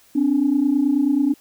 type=tone pair together; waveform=sine; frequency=260 / 289.3 Hz; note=C4 / D4; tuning=-11 / -26 cents; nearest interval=major second; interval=185 cents; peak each=-19 / -16 dBFS; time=0.15-1.34 s; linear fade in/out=10 ms; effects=tanh soft clip ceiling -9 dBFS + white hiss -54 dBFS RMS until 1.4 s